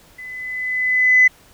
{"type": "tone with level ramp", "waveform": "sine", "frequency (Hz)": 2011, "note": "B6", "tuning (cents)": 31, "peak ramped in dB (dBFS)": [-32, -6], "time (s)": [0.18, 1.28], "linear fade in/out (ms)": 10, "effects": ["tanh soft clip ceiling -2 dBFS", "pink hiss -50 dBFS RMS until 1.53 s"]}